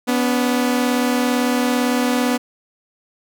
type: tone pair together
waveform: sawtooth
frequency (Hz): 246.9 / 284.7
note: B3 / C#4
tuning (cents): 0 / +46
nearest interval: major second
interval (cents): 246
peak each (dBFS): -13 / -19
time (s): 0.07-2.38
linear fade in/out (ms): 20
effects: none